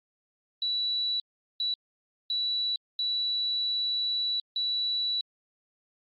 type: tone bursts at uneven times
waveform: sine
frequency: 3939 Hz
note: B7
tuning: 5 cents flat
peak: -26 dBFS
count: 5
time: 0.62-1.2 / 1.6-1.74 / 2.3-2.76 / 2.99-4.4 / 4.56-5.21 s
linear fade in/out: 2 ms
effects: Opus 48 kbps